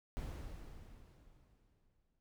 brown noise with exponential decay, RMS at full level -41 dBFS, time 0.17-2.2 s, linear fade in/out 0 ms, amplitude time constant 440 ms, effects none

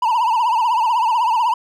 triangle tone with vibrato, 932.3 Hz, A#5, in tune, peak -12 dBFS, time 0.02-1.54 s, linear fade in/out 5 ms, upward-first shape triangle, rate 16 Hz, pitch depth 150 cents each way, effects none

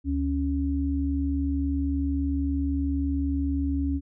sine tone pair together, 73.52 / 277.2 Hz, D2 / C#4, +2 / 0 cents, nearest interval octave + major seventh, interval 2298 cents, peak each -26 dBFS, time 0.04-4.01 s, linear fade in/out 50 ms, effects none

